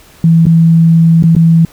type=tone with dropouts; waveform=sine; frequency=164.81 Hz; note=E3; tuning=in tune; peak=-3 dBFS; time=0.24-1.65 s; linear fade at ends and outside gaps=2 ms; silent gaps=0.456-0.466 / 1.226-1.238 / 1.352-1.364 s; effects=pink hiss -41 dBFS RMS until 1.72 s

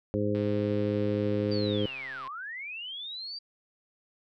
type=harmonic tone; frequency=103.83 Hz; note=G#2; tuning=in tune; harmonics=1 / 2 / 3 / 4 / 5; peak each=-32 / -32 / -32 / -32 / -32 dBFS; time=0.14-1.86 s; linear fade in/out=0 ms
type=click train; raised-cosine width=0.3 ms; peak=-30 dBFS; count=257; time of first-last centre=0.35-2.275 s; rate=133 Hz
type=linear two-way sweep; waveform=sine; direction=down then up; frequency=4719 to 1011 to 4719 Hz; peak=-36 dBFS; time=1.51-3.39 s; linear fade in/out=10 ms; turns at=2.26 s
effects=none

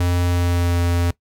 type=tone with pitch glide; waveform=square; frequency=88.2 to 86.68 Hz; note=F2 to F2; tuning=+18 to -12 cents; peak=-17 dBFS; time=0-1.11 s; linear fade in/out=5 ms; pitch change=-30 cents; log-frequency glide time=0.23-0.81 s; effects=noise-tail reverb RT60 0.1 s tail -19 dB re dry

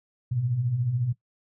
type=beating tone pair; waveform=sine; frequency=110 / 124 Hz; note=A2 / B2; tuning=0 / +7 cents; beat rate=14 Hz; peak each=-33 / -24 dBFS; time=0.31-1.13 s; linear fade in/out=10 ms; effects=noise-tail reverb RT60 0.1 s tail -17 dB re dry

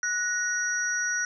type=tone cluster; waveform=sine; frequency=1469 / 1867 / 5790 Hz; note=F#6 / A#6 / F#8; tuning=-13 / +2 / -38 cents; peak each=-27 / -34 / -30 dBFS; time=0.03-1.25 s; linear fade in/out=2 ms; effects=none

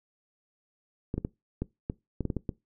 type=clicks; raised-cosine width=3 ms; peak=-17 dBFS; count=10; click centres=1.141 / 1.18 / 1.249 / 1.62 / 1.899 / 2.207 / 2.253 / 2.302 / 2.367 / 2.492 s; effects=noise-tail reverb RT60 0.2 s tail -21 dB re dry

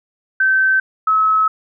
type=tone pair in turn; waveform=sine; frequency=1544 / 1289.7 Hz; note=G6 / E6; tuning=-27 / -38 cents; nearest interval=minor third; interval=311 cents; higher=first; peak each=-11 / -11 dBFS; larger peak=neither; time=0.4-0.8 / 1.07-1.48 s; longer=second; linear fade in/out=5 ms; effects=none

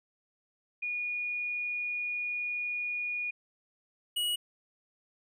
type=tone pair in turn; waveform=sine / square; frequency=2447 / 2910 Hz; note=D#7 / F#7; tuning=-29 / -29 cents; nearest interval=minor third; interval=300 cents; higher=second; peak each=-31 / -29 dBFS; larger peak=second; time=0.82-3.31 / 4.16-4.36 s; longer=first; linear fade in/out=10 ms; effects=none

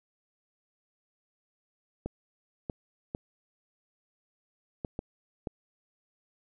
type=clicks; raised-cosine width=2 ms; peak=-20 dBFS; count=6; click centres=2.06 / 2.698 / 3.149 / 4.848 / 4.991 / 5.472 s; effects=none

